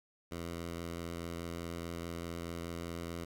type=tone with vibrato; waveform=10% pulse; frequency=84.8 Hz; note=E2; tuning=50 cents sharp; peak=-31 dBFS; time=0.31-3.25 s; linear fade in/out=10 ms; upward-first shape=triangle; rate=6.4 Hz; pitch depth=12 cents each way; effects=11-bit